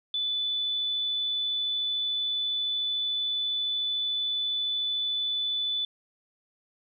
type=tone; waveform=sine; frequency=3487 Hz; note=A7; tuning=16 cents flat; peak=-26 dBFS; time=0.14-5.85 s; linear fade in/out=2 ms; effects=none